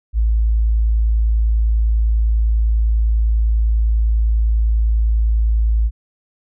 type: tone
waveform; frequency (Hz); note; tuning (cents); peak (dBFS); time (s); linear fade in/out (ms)
sine; 55; A1; 0; -12; 0.13-5.91; 50
effects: none